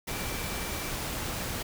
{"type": "tone in noise", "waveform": "sine", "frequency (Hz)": 2337, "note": "D7", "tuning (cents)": -9, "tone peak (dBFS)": -44, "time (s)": [0.08, 0.91], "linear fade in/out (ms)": 10, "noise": "pink", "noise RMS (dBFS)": -34, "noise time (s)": [0.07, 1.63], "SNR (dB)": -13, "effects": []}